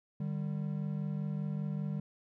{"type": "tone pair together", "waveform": "triangle", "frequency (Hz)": [150.5, 195.6], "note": ["D3", "G3"], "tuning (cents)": [43, -4], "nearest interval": "perfect fourth", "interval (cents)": 453, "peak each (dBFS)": [-33, -35], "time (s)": [0.2, 2], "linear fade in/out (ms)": 5, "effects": []}